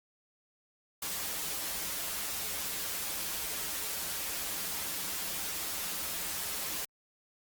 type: noise with comb filter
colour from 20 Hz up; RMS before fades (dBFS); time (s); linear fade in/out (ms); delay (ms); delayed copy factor
white; -36; 1.02-6.85; 5; 8.1; -0.9
effects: Opus 48 kbps